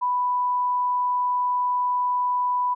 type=tone; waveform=sine; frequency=990 Hz; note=B5; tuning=4 cents sharp; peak=-20 dBFS; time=0.01-2.75 s; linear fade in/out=20 ms; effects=none